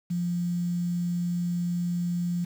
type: tone with quantisation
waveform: sine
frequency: 174.61 Hz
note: F3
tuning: in tune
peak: -25 dBFS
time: 0.1-2.45 s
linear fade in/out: 10 ms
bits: 8
effects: none